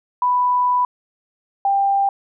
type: tone pair in turn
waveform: sine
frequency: 990 / 792.1 Hz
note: B5 / G5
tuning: +4 / +18 cents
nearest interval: major third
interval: 386 cents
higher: first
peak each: -14 dBFS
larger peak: neither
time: 0.22-0.85 / 1.65-2.09 s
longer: first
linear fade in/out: 2 ms
effects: none